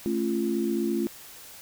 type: chord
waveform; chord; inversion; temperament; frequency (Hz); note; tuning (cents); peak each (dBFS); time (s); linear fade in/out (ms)
sine; A augmented; none; just; 220 / 275 / 343.8; A3 / C#4 / E#4; 0 / -14 / -27; -28 / -31 / -27; 0.06-1.07; 0
effects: white hiss -46 dBFS RMS until 1.61 s